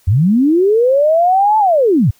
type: linear two-way sweep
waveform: sine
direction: up then down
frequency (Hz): 81.4 to 880 to 81.4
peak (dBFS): -8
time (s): 0.07-2.11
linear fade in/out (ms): 10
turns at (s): 1.58
effects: white hiss -53 dBFS RMS until 2.19 s